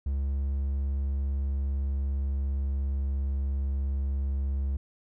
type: tone with pitch glide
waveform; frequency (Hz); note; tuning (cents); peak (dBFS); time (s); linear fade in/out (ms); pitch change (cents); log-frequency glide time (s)
triangle; 68.9 to 68.46; C#2 to C#2; -10 to -21; -24; 0.06-4.77; 5; -11; 0.9-3.43
effects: none